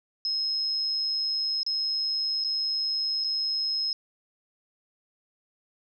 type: tone with dropouts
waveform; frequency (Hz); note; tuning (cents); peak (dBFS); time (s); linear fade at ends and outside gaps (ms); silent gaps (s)
sine; 5150; E8; -41; -25; 0.25-3.93; 1; 1.632-1.664 / 2.44-2.446 / 3.24-3.244
effects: none